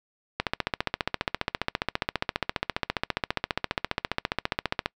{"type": "click train", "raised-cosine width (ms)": 0.3, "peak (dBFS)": -8, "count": 67, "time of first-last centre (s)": [0.4, 4.859], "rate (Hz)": 14.8, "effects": ["noise-tail reverb RT60 0.1 s tail -25 dB re dry"]}